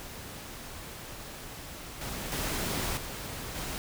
pink noise with level steps, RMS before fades -43 / -37 / -32 / -39 / -36 dBFS, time 0-3.78 s, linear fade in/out 0 ms, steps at 2.01 / 2.32 / 2.97 / 3.55 s, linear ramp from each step 2 ms, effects none

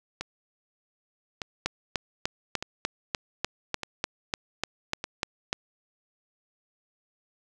two click trains, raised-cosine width 0.2 ms, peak -15 / -9 dBFS, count 5 / 14, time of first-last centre 0.21-5.041 / 1.66-5.529 s, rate 0.828 / 3.36 Hz, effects none

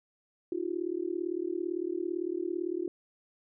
sine tone with amplitude modulation, 349.2 Hz, F4, in tune, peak -26 dBFS, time 0.52-2.88 s, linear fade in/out 2 ms, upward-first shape sine, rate 37.8 Hz, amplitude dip 100%, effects none

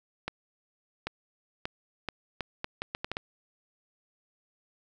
accelerating click train, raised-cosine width 0.3 ms, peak -16 dBFS, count 11, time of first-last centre 0.28-3.169 s, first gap 790 ms, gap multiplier 0.74, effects none

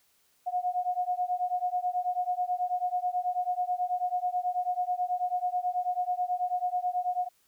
sine beating tone pair, 718 / 727.2 Hz, F5 / F#5, +48 / -30 cents, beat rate 9.2 Hz, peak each -30 dBFS, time 0.46-7.29 s, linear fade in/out 20 ms, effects white hiss -68 dBFS RMS until 7.47 s

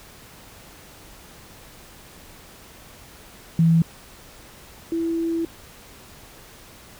sine tone pair in turn, 164.81 / 331.4 Hz, E3 / E4, 0 / +9 cents, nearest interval octave, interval 1209 cents, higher second, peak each -13 / -21 dBFS, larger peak first, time 3.59-3.82 / 4.92-5.45 s, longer second, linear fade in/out 2 ms, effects pink hiss -46 dBFS RMS until 6.99 s

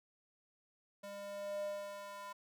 square tone with high-pass filter sweep, 201.1 Hz, G3, 44 cents sharp, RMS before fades -44 dBFS, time 1.03-2.33 s, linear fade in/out 10 ms, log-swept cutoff 430 to 900 Hz, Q 6.4, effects none

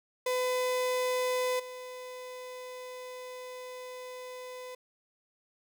35% pulse tone with level steps, 504 Hz, B4, 35 cents sharp, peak -26 / -39 dBFS, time 0.26-4.75 s, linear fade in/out 5 ms, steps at 1.59 s, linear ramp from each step 10 ms, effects 11-bit

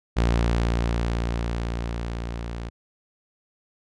sawtooth tone with level ramp, 58 Hz, A#1, 8 cents flat, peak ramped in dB -14 to -27 dBFS, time 0.16-2.7 s, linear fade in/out 20 ms, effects low-pass 6000 Hz 12 dB/octave

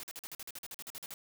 white noise bursts, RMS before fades -44 dBFS, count 15, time 0-1.139 s, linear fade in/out 0 ms, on 33 ms, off 46 ms, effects none

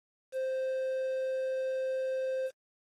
triangle tone with quantisation, 523.3 Hz, C5, in tune, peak -28 dBFS, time 0.32-2.51 s, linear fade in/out 50 ms, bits 9, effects AAC 32 kbps

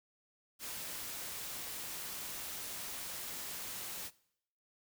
white noise, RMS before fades -43 dBFS, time 0.59-4.11 s, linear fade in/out 50 ms, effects noise-tail reverb RT60 0.7 s tail -21 dB re dry

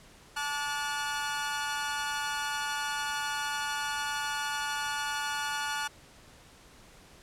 sawtooth tone cluster, 871 / 1157 / 1448 Hz, A5 / D6 / F#6, -18 / -26 / -38 cents, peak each -31 / -36 / -30 dBFS, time 0.36-5.88 s, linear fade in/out 10 ms, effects pink hiss -55 dBFS RMS until 7.22 s + low-pass 10000 Hz 12 dB/octave

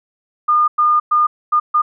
sine tone bursts at uneven times, 1215 Hz, D#6, 42 cents flat, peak -10 dBFS, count 5, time 0.48-0.68 / 0.78-1 / 1.11-1.27 / 1.52-1.6 / 1.74-1.82 s, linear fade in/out 10 ms, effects none

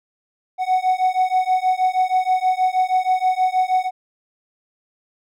triangle beating tone pair, 740 / 746.3 Hz, F#5 / F#5, 0 / +15 cents, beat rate 6.3 Hz, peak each -17 dBFS, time 0.58-3.91 s, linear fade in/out 50 ms, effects none

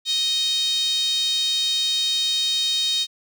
5% pulse tone with high-pass filter, 622.3 Hz, D#5, in tune, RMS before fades -22 dBFS, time 0.05-3.07 s, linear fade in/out 50 ms, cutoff 3600 Hz, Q 9.8, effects none

